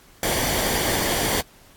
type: noise with comb filter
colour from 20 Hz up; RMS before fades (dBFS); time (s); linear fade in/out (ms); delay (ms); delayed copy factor
pink; -23; 0.23-1.41; 2; 0.76; -0.5
effects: pink hiss -52 dBFS RMS until 1.76 s + AAC 64 kbps